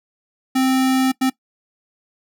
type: tone bursts at uneven times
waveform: square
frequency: 261.6 Hz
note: C4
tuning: in tune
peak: -15 dBFS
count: 2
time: 0.55-1.12 / 1.21-1.3 s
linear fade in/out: 10 ms
effects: noise-tail reverb RT60 0.1 s tail -20 dB re dry